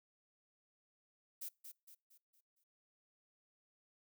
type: noise with echo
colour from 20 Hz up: violet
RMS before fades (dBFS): -45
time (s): 1.41-1.49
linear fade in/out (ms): 10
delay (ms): 230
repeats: 5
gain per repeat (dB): -7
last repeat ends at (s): 2.64
effects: noise-tail reverb RT60 0.3 s tail -25 dB re dry